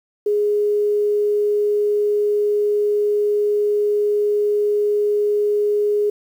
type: tone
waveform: sine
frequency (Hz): 415.3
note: G#4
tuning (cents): 0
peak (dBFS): -15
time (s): 0.26-6.1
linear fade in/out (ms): 5
effects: 8-bit